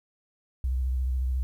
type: tone with vibrato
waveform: sine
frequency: 64 Hz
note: C2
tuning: 38 cents flat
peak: -24 dBFS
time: 0.64-1.43 s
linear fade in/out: 0 ms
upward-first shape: sine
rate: 14 Hz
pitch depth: 58 cents each way
effects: 10-bit